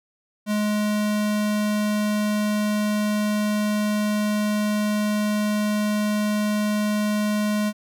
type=tone; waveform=square; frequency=210 Hz; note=G#3; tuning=19 cents sharp; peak=-21 dBFS; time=0.46-7.73 s; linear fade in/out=50 ms; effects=none